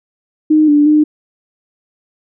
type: tone with pitch steps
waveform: sine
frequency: 308.2 / 293.6 / 302.9 Hz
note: D#4 / D4 / D#4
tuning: -16 / 0 / -46 cents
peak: -6 dBFS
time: 0.5-1.04 s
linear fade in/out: 10 ms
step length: 180 ms
effects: none